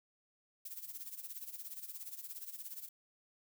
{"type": "noise with tremolo", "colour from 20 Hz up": "violet", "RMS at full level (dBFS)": -44, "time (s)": [0.65, 2.89], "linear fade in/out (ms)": 5, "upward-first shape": "sine", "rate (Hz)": 17, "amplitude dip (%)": 75, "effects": []}